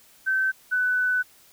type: tone pair in turn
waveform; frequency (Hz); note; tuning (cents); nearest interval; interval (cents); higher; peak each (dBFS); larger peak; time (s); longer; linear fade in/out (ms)
sine; 1541 / 1497.1; G6 / F#6; -30 / +20; minor second; 50; first; -20; neither; 0.26-0.52 / 0.71-1.23; second; 20
effects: white hiss -55 dBFS RMS until 1.52 s